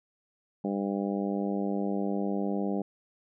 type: harmonic tone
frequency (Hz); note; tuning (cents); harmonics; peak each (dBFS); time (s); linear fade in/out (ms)
99.7; G2; +30; 2 / 3 / 4 / 5 / 6 / 7 / 8; -30 / -34 / -36 / -38 / -40 / -41 / -42; 0.64-2.82; 5
effects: none